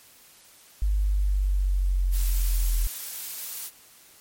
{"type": "linear sweep", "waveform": "sine", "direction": "down", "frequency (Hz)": [51, 41.67], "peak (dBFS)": -20, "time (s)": [0.82, 2.87], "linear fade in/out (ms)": 0}
{"type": "noise", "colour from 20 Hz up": "blue", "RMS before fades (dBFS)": -34, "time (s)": [2.11, 3.71], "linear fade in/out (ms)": 50}
{"effects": ["white hiss -53 dBFS RMS until 4.2 s", "MP3 64 kbps"]}